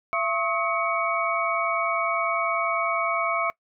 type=tone cluster; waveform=sine; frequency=674 / 1087 / 1277 / 2245 Hz; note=E5 / C#6 / D#6 / C#7; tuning=+38 / -34 / +45 / +21 cents; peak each=-28 dBFS; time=0.13-3.5 s; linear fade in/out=0 ms; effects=noise-tail reverb RT60 0.1 s tail -22 dB re dry